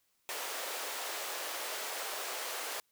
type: high-pass noise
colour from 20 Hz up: pink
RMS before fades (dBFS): -39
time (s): 0.29-2.8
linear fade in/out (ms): 0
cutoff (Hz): 470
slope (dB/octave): 24
effects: white hiss -75 dBFS RMS until 2.91 s